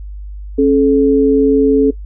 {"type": "tone pair together", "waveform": "sine", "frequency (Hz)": [273.1, 432.2], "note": ["C#4", "A4"], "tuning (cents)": [-26, -31], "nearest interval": "minor sixth", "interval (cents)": 795, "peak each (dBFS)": -10, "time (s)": [0.58, 1.91], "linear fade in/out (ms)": 10, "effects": ["noise-tail reverb RT60 0.1 s tail -19 dB re dry", "added 50 Hz sine -25 dBFS peak until 2.05 s"]}